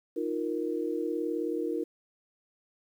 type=chord; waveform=sine; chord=Eb suspended second; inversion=none; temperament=just; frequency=311.1 / 350 / 466.7 Hz; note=Eb4 / F4 / Bb4; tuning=0 / +4 / +2 cents; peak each=-33 dBFS; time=0.16-1.84 s; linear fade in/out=10 ms; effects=10-bit